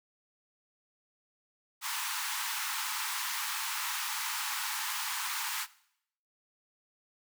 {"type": "high-pass noise", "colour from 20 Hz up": "pink", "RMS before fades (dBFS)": -35, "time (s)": [1.81, 5.67], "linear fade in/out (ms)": 50, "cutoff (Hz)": 840, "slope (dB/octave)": 96, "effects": ["noise-tail reverb RT60 0.7 s tail -19 dB re dry"]}